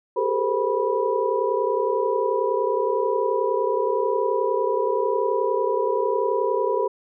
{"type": "tone cluster", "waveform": "sine", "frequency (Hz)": [388.1, 419.1, 458.1, 519, 979], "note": ["G4", "G#4", "A#4", "C5", "B5"], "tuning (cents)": [-17, 16, -30, -14, -15], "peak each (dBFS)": -26, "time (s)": [0.16, 6.88], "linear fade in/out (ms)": 10, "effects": []}